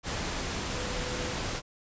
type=tone in noise; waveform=sine; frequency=497.8 Hz; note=B4; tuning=14 cents sharp; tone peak=-39 dBFS; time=0.74-1.36 s; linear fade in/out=50 ms; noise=pink; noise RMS=-33 dBFS; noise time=0.03-1.62 s; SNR=-9 dB; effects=resampled to 16000 Hz